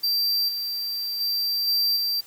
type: tone with level steps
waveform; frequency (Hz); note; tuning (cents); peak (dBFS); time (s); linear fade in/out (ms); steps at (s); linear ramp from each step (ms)
square; 4699; D8; 0; -21 / -27 / -23 / -20 / -23; 0.03-2.21; 10; 0.48 / 1.2 / 1.67 / 1.96; 10
effects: white hiss -50 dBFS RMS until 2.26 s